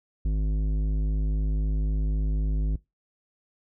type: tone with tanh clipping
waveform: sine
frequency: 51.91 Hz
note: G#1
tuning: in tune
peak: -24 dBFS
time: 0.25-2.76 s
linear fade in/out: 5 ms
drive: 12 dB
effects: noise-tail reverb RT60 0.2 s tail -21 dB re dry